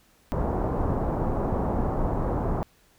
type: low-pass noise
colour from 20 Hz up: pink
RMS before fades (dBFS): -26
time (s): 0.32-2.63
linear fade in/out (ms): 0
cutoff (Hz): 1000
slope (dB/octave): 24
effects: pink hiss -61 dBFS RMS until 2.98 s